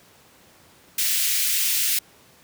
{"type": "high-pass noise", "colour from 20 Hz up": "white", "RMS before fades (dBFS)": -22, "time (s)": [0.98, 1.99], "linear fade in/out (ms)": 5, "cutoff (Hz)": 2000, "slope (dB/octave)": 24, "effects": ["pink hiss -53 dBFS RMS until 2.43 s", "high-pass 100 Hz 12 dB/octave"]}